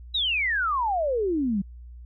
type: exponential sweep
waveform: sine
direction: down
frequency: 3951 to 185 Hz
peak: -22 dBFS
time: 0.14-1.62 s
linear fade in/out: 10 ms
effects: added 60 Hz sine -40 dBFS peak until 2.05 s